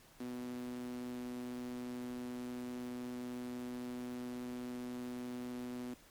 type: tone with high-pass filter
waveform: sawtooth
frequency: 123.6 Hz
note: B2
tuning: 2 cents sharp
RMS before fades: -43 dBFS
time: 0.2-5.94 s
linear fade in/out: 0 ms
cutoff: 270 Hz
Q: 6.2
effects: pink hiss -62 dBFS RMS until 6.1 s + MP3 96 kbps